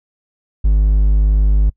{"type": "tone", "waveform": "triangle", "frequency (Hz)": 51.1, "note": "G#1", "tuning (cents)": -27, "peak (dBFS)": -7, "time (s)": [0.64, 1.7], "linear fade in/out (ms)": 10, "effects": ["noise-tail reverb RT60 0.1 s tail -26 dB re dry"]}